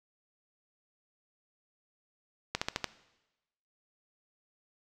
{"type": "slowing click train", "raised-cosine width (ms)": 0.2, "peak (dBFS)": -12, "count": 5, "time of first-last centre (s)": [2.55, 2.843], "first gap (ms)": 65, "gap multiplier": 1.08, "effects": ["noise-tail reverb RT60 1.0 s tail -17 dB re dry"]}